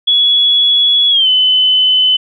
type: tone with pitch glide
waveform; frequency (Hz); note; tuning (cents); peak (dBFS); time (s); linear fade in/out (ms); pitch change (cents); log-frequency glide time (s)
sine; 3377 to 3026; G#7 to F#7; +28 to +38; -7; 0.07-2.17; 10; -190; 1.1-1.28
effects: none